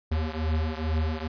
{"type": "beating tone pair", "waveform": "square", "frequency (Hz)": [77.78, 80.08], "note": ["D#2", "E2"], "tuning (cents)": [0, -50], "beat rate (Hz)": 2.3, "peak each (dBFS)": [-28, -30], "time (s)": [0.11, 1.28], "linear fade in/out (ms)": 10, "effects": ["resampled to 11025 Hz"]}